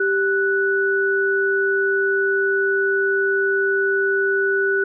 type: tone pair together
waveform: sine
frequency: 392 / 1480 Hz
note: G4 / F#6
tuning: 0 / 0 cents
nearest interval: octave + major seventh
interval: 2300 cents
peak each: -19 dBFS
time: 0-4.84 s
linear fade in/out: 5 ms
effects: none